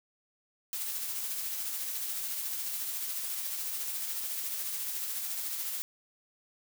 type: noise with tremolo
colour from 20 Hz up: blue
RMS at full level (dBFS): -34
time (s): 0.73-5.82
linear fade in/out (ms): 0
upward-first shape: triangle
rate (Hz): 14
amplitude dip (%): 35
effects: none